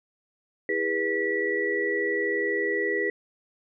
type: tone cluster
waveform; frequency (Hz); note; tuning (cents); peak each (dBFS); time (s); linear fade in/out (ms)
sine; 329.3 / 408.5 / 488 / 1948; E4 / G#4 / B4 / B6; -2 / -29 / -21 / -24; -33 / -28 / -31 / -27; 0.69-3.1; 2
effects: none